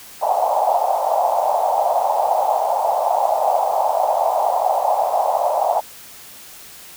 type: band-pass noise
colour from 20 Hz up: white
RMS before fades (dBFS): -18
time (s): 0.21-5.81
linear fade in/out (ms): 20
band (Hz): 620 to 850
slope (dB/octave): 48
effects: white hiss -40 dBFS RMS until 6.96 s